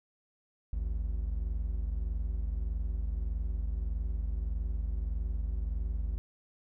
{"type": "tone pair together", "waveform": "triangle", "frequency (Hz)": [52.37, 74], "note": ["G#1", "D2"], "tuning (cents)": [15, 14], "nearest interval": "tritone", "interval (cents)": 599, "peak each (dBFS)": [-29, -36], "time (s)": [0.73, 6.18], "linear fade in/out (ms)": 0, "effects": []}